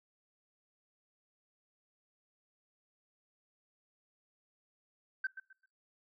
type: tone with echo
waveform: sine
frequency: 1546 Hz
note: G6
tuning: 24 cents flat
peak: -30 dBFS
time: 5.24-5.27 s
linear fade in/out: 5 ms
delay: 130 ms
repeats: 3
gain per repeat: -12 dB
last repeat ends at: 5.66 s
effects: noise-tail reverb RT60 0.4 s tail -24 dB re dry + tanh soft clip ceiling -27 dBFS